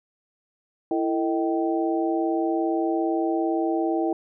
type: tone cluster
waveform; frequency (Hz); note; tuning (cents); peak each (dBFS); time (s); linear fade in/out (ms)
sine; 332.2 / 449.8 / 630 / 775; E4 / A4 / D#5 / G5; +13 / +38 / +21 / -20; -23 / -30 / -30 / -29; 0.91-4.13; 2
effects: none